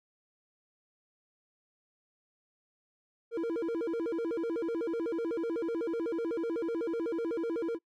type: tone with vibrato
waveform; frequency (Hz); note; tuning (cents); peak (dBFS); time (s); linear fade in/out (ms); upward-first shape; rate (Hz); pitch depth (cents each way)
triangle; 392; G4; 0; -28; 3.31-7.79; 50; square; 8; 290
effects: noise-tail reverb RT60 0.1 s tail -23 dB re dry